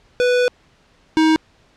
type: tone pair in turn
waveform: square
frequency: 493.9 / 316.4 Hz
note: B4 / D#4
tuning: 0 / +29 cents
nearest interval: minor sixth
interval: 771 cents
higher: first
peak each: -14 / -12 dBFS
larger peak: second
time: 0.2-0.48 / 1.17-1.36 s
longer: first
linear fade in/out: 0 ms
effects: pink hiss -55 dBFS RMS until 1.76 s + low-pass 5000 Hz 12 dB/octave